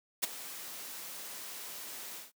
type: noise with ADSR envelope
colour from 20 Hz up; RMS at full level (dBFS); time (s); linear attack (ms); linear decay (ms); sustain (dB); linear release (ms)
white; -28; 0.22-2.32; 17; 17; -16; 160
effects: noise-tail reverb RT60 0.1 s tail -23 dB re dry + high-pass 200 Hz 12 dB/octave